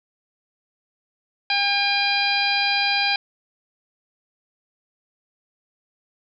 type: harmonic tone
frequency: 805 Hz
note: G5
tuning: 46 cents sharp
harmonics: 1 / 2 / 3 / 4 / 5 / 6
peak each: -25 / -27 / -23 / -28 / -26 / -26 dBFS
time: 1.5-3.16 s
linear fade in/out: 2 ms
effects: none